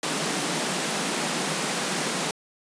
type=high-pass noise; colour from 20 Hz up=pink; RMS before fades=-27 dBFS; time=0.03-2.31 s; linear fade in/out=2 ms; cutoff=150 Hz; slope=96 dB/octave; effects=resampled to 22050 Hz